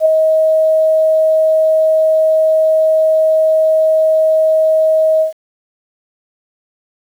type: tone with ADSR envelope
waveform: sine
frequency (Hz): 633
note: D#5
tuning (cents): +30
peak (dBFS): -4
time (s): 0-5.33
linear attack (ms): 57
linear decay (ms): 5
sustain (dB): -4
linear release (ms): 120
effects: 7-bit